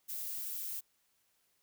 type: noise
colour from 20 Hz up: violet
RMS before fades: -40 dBFS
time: 0.08-0.81 s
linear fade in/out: 20 ms
effects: white hiss -75 dBFS RMS until 1.62 s

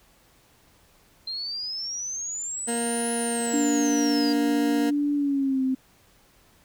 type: exponential two-way sweep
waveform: sine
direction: up then down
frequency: 4124 to 9960 to 4750 Hz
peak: -29 dBFS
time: 1.27-4.33 s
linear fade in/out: 5 ms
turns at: 3.11 s
type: tone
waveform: 20% pulse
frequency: 234.4 Hz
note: A#3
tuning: 10 cents sharp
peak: -21 dBFS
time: 2.67-4.91 s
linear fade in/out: 20 ms
type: tone with pitch glide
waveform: sine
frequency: 290 to 261.4 Hz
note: D4 to C4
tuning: -22 to -1 cents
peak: -21 dBFS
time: 3.53-5.75 s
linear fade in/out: 10 ms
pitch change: -179 cents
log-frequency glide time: 5.15-5.63 s
effects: pink hiss -59 dBFS RMS until 6.64 s

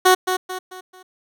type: tone with echo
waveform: 15% pulse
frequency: 370 Hz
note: F#4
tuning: in tune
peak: -4 dBFS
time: 0.05-0.15 s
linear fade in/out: 10 ms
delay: 220 ms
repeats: 4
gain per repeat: -8 dB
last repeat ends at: 1.03 s
effects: none

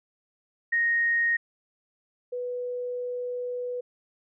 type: tone pair in turn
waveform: sine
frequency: 1864.7 / 493 Hz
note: A#6 / B4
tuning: 0 / -3 cents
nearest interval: octave + major seventh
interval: 2303 cents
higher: first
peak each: -21 / -29 dBFS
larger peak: first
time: 0.72-1.37 / 2.32-3.81 s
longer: second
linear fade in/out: 10 ms
effects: none

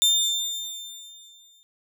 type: tone with exponential decay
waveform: 30% pulse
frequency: 3599 Hz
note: A7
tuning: 38 cents sharp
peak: -13 dBFS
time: 0.02-1.63 s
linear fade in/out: 0 ms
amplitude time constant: 350 ms
effects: none

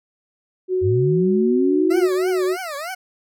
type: tone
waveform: sine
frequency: 370 Hz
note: F#4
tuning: in tune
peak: -17 dBFS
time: 0.68-2.57 s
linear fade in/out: 50 ms
type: linear sweep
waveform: sine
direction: up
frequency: 87.8 to 375.6 Hz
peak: -17 dBFS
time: 0.81-2.12 s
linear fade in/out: 50 ms
type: tone with vibrato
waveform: 20% pulse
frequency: 651 Hz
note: E5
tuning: 22 cents flat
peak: -22 dBFS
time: 1.9-2.95 s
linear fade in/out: 10 ms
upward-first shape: triangle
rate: 3.2 Hz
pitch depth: 300 cents each way
effects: none

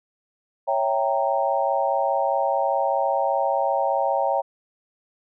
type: chord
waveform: sine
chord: C# diminished seventh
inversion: none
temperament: equal with one note detuned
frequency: 554.4 / 659.3 / 784 / 927 Hz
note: C#5 / E5 / G5 / Bb5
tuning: 0 / 0 / 0 / -10 cents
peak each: -24 / -26 / -24 / -26 dBFS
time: 0.67-4.42 s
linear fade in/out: 20 ms
effects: none

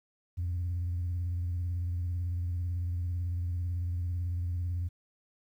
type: tone with vibrato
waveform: sine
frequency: 87.5 Hz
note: F2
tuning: 4 cents sharp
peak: -28 dBFS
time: 0.37-4.89 s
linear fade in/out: 20 ms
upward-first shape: sine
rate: 18 Hz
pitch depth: 58 cents each way
effects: tanh soft clip ceiling -27 dBFS + 11-bit

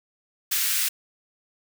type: high-pass noise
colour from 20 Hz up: white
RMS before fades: -24 dBFS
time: 0.51-0.89 s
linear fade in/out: 10 ms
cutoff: 1500 Hz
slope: 24 dB/octave
effects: none

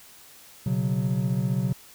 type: chord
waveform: triangle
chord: B suspended second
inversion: none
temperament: equal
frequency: 123.47 / 138.59 / 185 Hz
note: B2 / C#3 / F#3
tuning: 0 / 0 / 0 cents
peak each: -25 dBFS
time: 0.66-1.73 s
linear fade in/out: 5 ms
effects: white hiss -50 dBFS RMS until 1.94 s

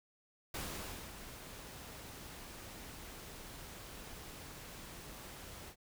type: noise with ADSR envelope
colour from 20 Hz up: pink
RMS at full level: -41 dBFS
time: 0.54-5.76 s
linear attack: 4 ms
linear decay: 560 ms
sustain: -9 dB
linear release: 79 ms
effects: none

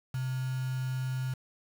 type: tone with quantisation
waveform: sine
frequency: 129.3 Hz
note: C3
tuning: 20 cents flat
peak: -30 dBFS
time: 0.14-1.34 s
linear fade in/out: 5 ms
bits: 7
effects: none

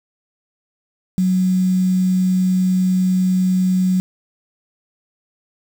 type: tone with quantisation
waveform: sine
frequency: 185 Hz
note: F#3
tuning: in tune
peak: -13 dBFS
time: 1.18-4 s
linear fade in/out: 0 ms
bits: 6
effects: none

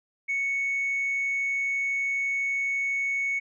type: tone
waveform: sine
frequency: 2217 Hz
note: C#7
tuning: in tune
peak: -23 dBFS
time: 0.28-3.4 s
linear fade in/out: 20 ms
effects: tanh soft clip ceiling -22 dBFS

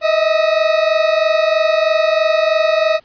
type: tone pair together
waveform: 40% pulse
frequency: 622.3 / 645.4 Hz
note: D#5 / E5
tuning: 0 / -37 cents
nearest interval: minor second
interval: 63 cents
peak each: -14 dBFS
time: 0.01-3 s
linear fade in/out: 50 ms
effects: pink hiss -53 dBFS RMS until 3.04 s + resampled to 11025 Hz

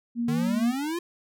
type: tone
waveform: sine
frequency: 236.1 Hz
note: A#3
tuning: 22 cents sharp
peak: -24 dBFS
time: 0.15-0.75 s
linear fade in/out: 50 ms
type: exponential sweep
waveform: square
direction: up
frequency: 146.83 to 355.1 Hz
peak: -28 dBFS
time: 0.28-0.99 s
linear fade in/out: 5 ms
effects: none

